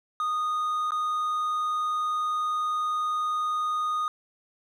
triangle tone with dropouts, 1235 Hz, D#6, 13 cents flat, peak -23 dBFS, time 0.2-4.08 s, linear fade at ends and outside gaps 1 ms, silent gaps 0.907-0.919 s, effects none

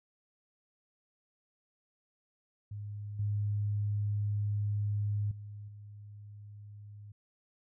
sine tone with level steps, 103.4 Hz, G#2, 7 cents flat, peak -38 / -29 / -42 / -46 dBFS, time 2.71-7.12 s, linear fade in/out 5 ms, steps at 3.19 / 5.31 / 5.68 s, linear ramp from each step 5 ms, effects none

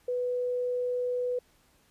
sine tone, 494.7 Hz, B4, 3 cents sharp, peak -27 dBFS, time 0.08-1.39 s, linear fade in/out 5 ms, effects pink hiss -65 dBFS RMS until 1.9 s + resampled to 32000 Hz

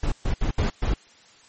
brown noise bursts at uneven times, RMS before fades -22 dBFS, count 5, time 0.03-0.12 / 0.25-0.34 / 0.41-0.51 / 0.58-0.7 / 0.82-0.94 s, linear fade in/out 5 ms, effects white hiss -53 dBFS RMS until 1.48 s + MP3 32 kbps

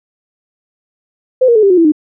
sine tone with pitch steps, 513 / 470.4 / 431.4 / 395.6 / 362.7 / 332.6 / 305 Hz, C5 / A#4 / A4 / G4 / F#4 / E4 / D#4, -34 / +16 / -34 / +16 / -34 / +16 / -34 cents, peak -5 dBFS, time 1.41-1.921 s, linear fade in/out 10 ms, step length 73 ms, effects none

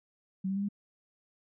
sine tone with pitch steps, 189.9 / 194.1 / 199.3 / 203 Hz, F#3 / G3 / G3 / G#3, +45 / -17 / +29 / -39 cents, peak -29 dBFS, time 0.44-0.688 s, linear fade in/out 10 ms, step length 62 ms, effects none

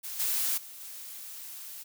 blue noise with level steps, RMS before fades -38 / -29 / -46 / -43 dBFS, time 0.03-1.84 s, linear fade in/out 20 ms, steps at 0.19 / 0.57 / 0.8 s, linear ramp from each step 10 ms, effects none

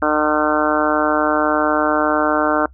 harmonic tone, 151.8 Hz, D#3, 42 cents flat, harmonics 2 / 3 / 4 / 5 / 6 / 7 / 8 / 9 / 10, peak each -20 / -24 / -20 / -24 / -25 / -25 / -25 / -21 / -25 dBFS, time 0.02-2.66 s, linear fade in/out 2 ms, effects noise-tail reverb RT60 0.1 s tail -23 dB re dry + added 65 Hz sine -40 dBFS peak until 2.73 s

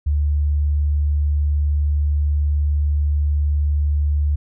sine tone, 73.42 Hz, D2, in tune, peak -15 dBFS, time 0.06-4.36 s, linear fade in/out 10 ms, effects none

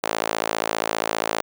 sawtooth tone with high-pass filter, 55 Hz, A1, in tune, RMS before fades -25 dBFS, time 0.03-1.42 s, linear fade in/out 10 ms, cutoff 580 Hz, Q 1.2, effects none

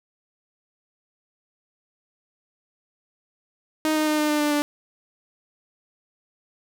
sawtooth tone with pitch steps, 311.1 / 308.1 / 305 / 302.1 / 299.1 / 296.2 / 293.3 Hz, D#4 / D#4 / D#4 / D4 / D4 / D4 / D4, 0 / -17 / -34 / +49 / +32 / +15 / -2 cents, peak -16 dBFS, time 3.85-4.62 s, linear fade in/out 0 ms, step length 110 ms, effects none

